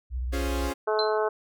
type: tone with vibrato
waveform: sine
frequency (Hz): 62.2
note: B1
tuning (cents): +13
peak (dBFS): -27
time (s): 0.1-0.72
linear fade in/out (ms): 50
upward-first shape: square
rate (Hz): 17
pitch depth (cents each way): 100
type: chord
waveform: sawtooth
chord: Db major seventh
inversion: none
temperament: equal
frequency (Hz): 277.2 / 349.2 / 415.3 / 523.3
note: Db4 / F4 / Ab4 / C5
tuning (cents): 0 / 0 / 0 / 0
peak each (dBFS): -28 / -31 / -32 / -33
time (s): 0.32-0.74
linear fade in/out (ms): 20
type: harmonic tone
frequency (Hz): 215.1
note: A3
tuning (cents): -39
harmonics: 2 / 3 / 4 / 5 / 6 / 7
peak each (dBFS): -25 / -29 / -31 / -33 / -35 / -36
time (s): 0.87-1.29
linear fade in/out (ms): 10
type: tone with exponential decay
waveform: sine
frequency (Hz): 4093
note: C8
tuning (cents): -39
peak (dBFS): -23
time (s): 0.99-1.18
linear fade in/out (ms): 1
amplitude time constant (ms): 41
effects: none